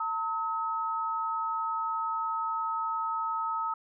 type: tone pair together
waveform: sine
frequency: 902.8 / 1280 Hz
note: A5 / D#6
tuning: +44 / +49 cents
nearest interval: tritone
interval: 605 cents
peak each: -33 / -30 dBFS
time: 0-3.74 s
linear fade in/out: 5 ms
effects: none